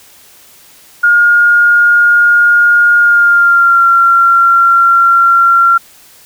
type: tone with pitch glide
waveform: sine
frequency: 1423 to 1372.9 Hz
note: F6 to F6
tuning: +32 to -30 cents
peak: -4 dBFS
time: 1.03-5.78 s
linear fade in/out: 10 ms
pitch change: -62 cents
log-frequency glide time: 2.98-3.87 s
effects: white hiss -41 dBFS RMS until 6.25 s